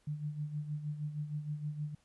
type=tone with tremolo; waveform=sine; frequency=149.5 Hz; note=D3; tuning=31 cents sharp; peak=-33 dBFS; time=0.07-1.95 s; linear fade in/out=5 ms; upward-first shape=sine; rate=6.4 Hz; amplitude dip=65%; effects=pink hiss -72 dBFS RMS until 2.04 s + resampled to 24000 Hz